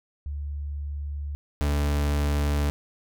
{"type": "tone pair in turn", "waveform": ["sine", "40% pulse"], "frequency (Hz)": [72.3, 72.66], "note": ["D2", "D2"], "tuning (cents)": [-27, -18], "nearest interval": "unison", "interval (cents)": 9, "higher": "second", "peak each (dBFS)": [-29, -21], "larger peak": "second", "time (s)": [[0.26, 1.35], [1.61, 2.7]], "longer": "neither", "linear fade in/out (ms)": 0, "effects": []}